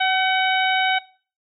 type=harmonic tone with a mistuned harmonic; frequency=752 Hz; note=F#5; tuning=28 cents sharp; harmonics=1 / 2 / 3 / 4 / 5; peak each=-20 / -23 / -25 / -26 / -27 dBFS; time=0-0.99 s; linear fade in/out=10 ms; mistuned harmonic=2; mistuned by=+23 cents; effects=noise-tail reverb RT60 0.4 s tail -20 dB re dry